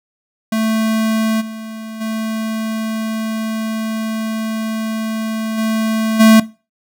square tone with level steps, 220.8 Hz, A3, 6 cents sharp, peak -15 / -28 / -20 / -16 / -6 dBFS, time 0.52-6.4 s, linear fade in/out 5 ms, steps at 1.4 / 2 / 5.57 / 6.19 s, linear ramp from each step 20 ms, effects noise-tail reverb RT60 0.3 s tail -18 dB re dry

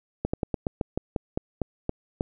slowing click train, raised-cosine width 2 ms, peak -12 dBFS, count 12, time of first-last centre 0.25-2.209 s, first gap 85 ms, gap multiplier 1.14, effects none

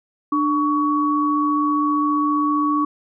sine tone pair together, 297.5 / 1123.9 Hz, D4 / C#6, +22 / +24 cents, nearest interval octave + major seventh, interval 2302 cents, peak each -19 dBFS, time 0.32-2.85 s, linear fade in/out 5 ms, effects none

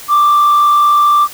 sine tone with frequency modulation, 1177 Hz, D6, 3 cents sharp, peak -4 dBFS, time 0.08-1.28 s, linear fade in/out 50 ms, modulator 53.6 Hz, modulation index 0.33, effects tanh soft clip ceiling -5 dBFS + white hiss -32 dBFS RMS until 1.33 s

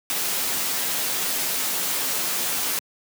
white noise with comb filter, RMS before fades -25 dBFS, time 0.1-2.79 s, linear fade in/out 0 ms, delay 11 ms, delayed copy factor +0.5, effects high-pass 150 Hz 12 dB/octave

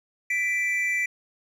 triangle tone pair together, 1980 / 2341 Hz, B6 / D7, +4 / -6 cents, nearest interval minor third, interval 290 cents, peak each -24 dBFS, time 0.3-1.06 s, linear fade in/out 5 ms, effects none

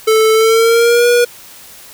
square tone with pitch glide, 439.2 to 481.7 Hz, A4 to B4, -3 to -43 cents, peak -8 dBFS, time 0.07-1.25 s, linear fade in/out 10 ms, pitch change +160 cents, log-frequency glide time 0.33-1.07 s, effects white hiss -37 dBFS RMS until 1.93 s

